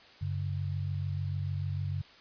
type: tone pair together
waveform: sine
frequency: 95.6 / 142.33 Hz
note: G2 / C#3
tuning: -43 / +46 cents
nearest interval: perfect fifth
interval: 689 cents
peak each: -32 / -35 dBFS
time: 0.21-2.02 s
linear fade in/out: 10 ms
effects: white hiss -55 dBFS RMS until 2.2 s + resampled to 11025 Hz